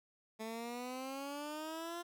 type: exponential sweep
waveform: 15% pulse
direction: up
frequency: 218.5 to 349.2 Hz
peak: -35 dBFS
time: 0.39-2.03 s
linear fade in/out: 20 ms
effects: none